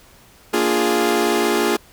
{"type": "chord", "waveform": "sawtooth", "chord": "Bb dominant seventh", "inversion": "none", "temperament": "equal", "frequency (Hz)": [233.1, 293.7, 349.2, 415.3], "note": ["Bb3", "D4", "F4", "Ab4"], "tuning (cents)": [0, 0, 0, 0], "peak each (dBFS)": [-20, -21, -16, -16], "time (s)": [0.53, 1.77], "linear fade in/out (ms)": 10, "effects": ["pink hiss -49 dBFS RMS until 1.92 s"]}